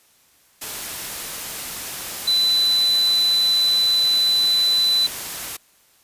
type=tone in noise; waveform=sine; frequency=4000 Hz; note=B7; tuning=21 cents sharp; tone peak=-15 dBFS; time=2.27-5.07 s; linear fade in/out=10 ms; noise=white; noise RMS=-30 dBFS; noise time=0.61-5.57 s; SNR=+12 dB; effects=white hiss -57 dBFS RMS until 6.03 s + resampled to 32000 Hz

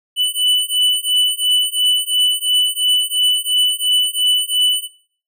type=beating tone pair; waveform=square; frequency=2981 / 2983.9 Hz; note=F#7 / F#7; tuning=+12 / +14 cents; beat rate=2.9 Hz; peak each=-18 dBFS; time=0.16-4.88 s; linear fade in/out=50 ms; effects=noise-tail reverb RT60 0.5 s tail -20 dB re dry

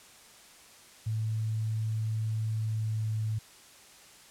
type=tone with pitch glide; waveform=sine; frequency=110 to 109.18 Hz; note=A2 to A2; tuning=0 to -13 cents; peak=-28 dBFS; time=1.06-3.39 s; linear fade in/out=10 ms; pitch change=-13 cents; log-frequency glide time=2.51-3.15 s; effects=white hiss -54 dBFS RMS until 4.3 s + low-pass 10000 Hz 12 dB/octave

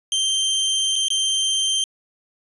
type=tone with dropouts; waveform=sawtooth; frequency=3142 Hz; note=G7; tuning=3 cents sharp; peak=-15 dBFS; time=0.12-1.84 s; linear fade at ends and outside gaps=1 ms; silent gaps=0.957-0.961 / 1.084-1.103 s; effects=resampled to 24000 Hz

